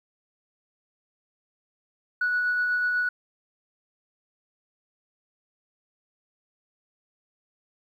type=tone with tremolo; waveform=sine; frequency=1471 Hz; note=F#6; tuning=11 cents flat; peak=-20 dBFS; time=2.21-3.09 s; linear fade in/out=5 ms; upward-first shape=sine; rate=8.1 Hz; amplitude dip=25%; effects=tanh soft clip ceiling -18 dBFS + 10-bit